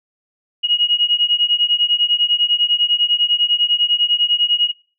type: beating tone pair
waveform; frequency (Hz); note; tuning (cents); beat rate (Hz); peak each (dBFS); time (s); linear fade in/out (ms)
sine; 2884 / 2894; F#7 / F#7; -45 / -39; 10; -16; 0.63-4.72; 20
effects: noise-tail reverb RT60 0.4 s tail -23 dB re dry